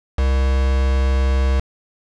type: tone with quantisation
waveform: triangle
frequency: 66.3 Hz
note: C2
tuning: 23 cents sharp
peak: -12 dBFS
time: 0.18-1.6 s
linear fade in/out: 5 ms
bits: 4
effects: low-pass 5000 Hz 12 dB/octave